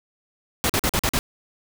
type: noise bursts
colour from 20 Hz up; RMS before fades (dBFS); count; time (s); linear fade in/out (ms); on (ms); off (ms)
pink; -21; 6; 0.64-1.19; 0; 55; 44
effects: none